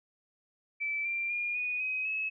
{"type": "tone with pitch steps", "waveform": "sine", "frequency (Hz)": [2318, 2368, 2419, 2471, 2525, 2579], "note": ["D7", "D7", "D#7", "D#7", "D#7", "E7"], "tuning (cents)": [-23, 14, -49, -13, 25, -39], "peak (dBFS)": -30, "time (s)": [0.8, 2.3], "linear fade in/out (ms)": 20, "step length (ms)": 250, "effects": []}